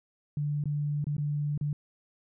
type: tone with dropouts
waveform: sine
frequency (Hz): 146.83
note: D3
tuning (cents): 0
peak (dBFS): -27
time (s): 0.37-1.73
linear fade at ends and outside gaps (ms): 2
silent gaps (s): 0.639-0.656 / 1.043-1.068 / 1.167-1.181 / 1.577-1.611
effects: none